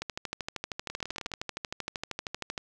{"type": "two click trains", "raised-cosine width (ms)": 0.2, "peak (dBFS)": [-16, -20], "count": [34, 9], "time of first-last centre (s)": [[0.02, 2.578], [0.9, 1.317]], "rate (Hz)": [12.9, 19.2], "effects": []}